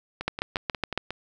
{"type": "two click trains", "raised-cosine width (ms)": 0.3, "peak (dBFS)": [-16, -9], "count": [6, 6], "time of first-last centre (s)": [[0.21, 1.106], [0.28, 0.976]], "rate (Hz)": [5.58, 7.18], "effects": []}